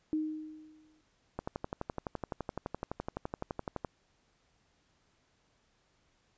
sine tone with exponential decay, 310.2 Hz, D#4, 5 cents flat, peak -27 dBFS, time 0.13-1.01 s, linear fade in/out 0 ms, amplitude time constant 190 ms
click train, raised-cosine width 1 ms, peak -21 dBFS, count 30, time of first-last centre 1.39-3.848 s, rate 11.8 Hz
effects pink hiss -72 dBFS RMS until 6.37 s + resampled to 16000 Hz

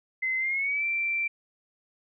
sine tone with pitch glide, 2056 to 2348 Hz, C7 to D7, -31 to -1 cents, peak -25 dBFS, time 0.22-1.28 s, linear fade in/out 10 ms, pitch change +230 cents, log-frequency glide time 0.38-0.85 s, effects none

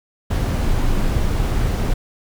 brown noise, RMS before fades -18 dBFS, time 0.3-1.94 s, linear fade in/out 10 ms, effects none

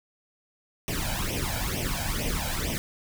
pink noise with flanger, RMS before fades -29 dBFS, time 0.88-2.78 s, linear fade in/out 0 ms, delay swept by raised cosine 0.34 to 1.31 ms, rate 2.2 Hz, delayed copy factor +0.8, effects none

